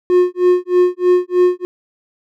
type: tone with tremolo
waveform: triangle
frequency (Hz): 359.8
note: F#4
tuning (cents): -48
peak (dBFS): -5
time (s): 0.1-1.65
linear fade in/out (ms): 0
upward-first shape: sine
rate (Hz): 3.2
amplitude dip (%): 100
effects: none